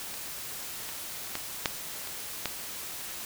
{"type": "clicks", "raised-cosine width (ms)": 0.2, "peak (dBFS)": [-24, -21, -14, -7, -24, -11], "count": 6, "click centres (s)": [0.141, 0.89, 1.354, 1.658, 2.073, 2.457], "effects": ["white hiss -39 dBFS RMS until 3.25 s"]}